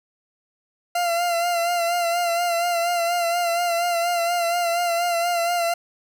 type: tone with vibrato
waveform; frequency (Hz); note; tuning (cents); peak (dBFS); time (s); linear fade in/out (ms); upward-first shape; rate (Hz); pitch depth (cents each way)
40% pulse; 690; F5; -21; -19; 0.95-5.74; 5; sine; 4.2; 39
effects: none